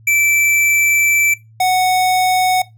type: tone pair in turn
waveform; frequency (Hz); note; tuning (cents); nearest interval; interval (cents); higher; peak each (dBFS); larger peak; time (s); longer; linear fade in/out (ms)
square; 2327 / 739.8; D7 / F#5; -17 / 0; octave + minor sixth; 1983; first; -12; neither; 0.07-1.34 / 1.6-2.62; first; 5
effects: noise-tail reverb RT60 0.2 s tail -19 dB re dry + added 111 Hz sine -42 dBFS peak until 2.77 s